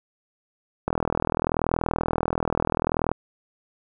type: click train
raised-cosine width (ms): 1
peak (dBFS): -8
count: 92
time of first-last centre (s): 0.88-3.116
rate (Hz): 40.7
effects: none